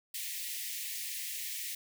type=high-pass noise; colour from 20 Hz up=white; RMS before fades=-39 dBFS; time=0.14-1.75 s; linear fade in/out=5 ms; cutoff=1800 Hz; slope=96 dB/octave; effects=none